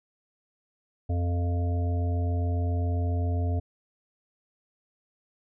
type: harmonic tone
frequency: 87.31 Hz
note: F2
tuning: in tune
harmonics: 1 / 3 / 5 / 7 / 8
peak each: -24 / -36 / -40 / -42 / -40 dBFS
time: 1.09-3.6 s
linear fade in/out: 10 ms
effects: none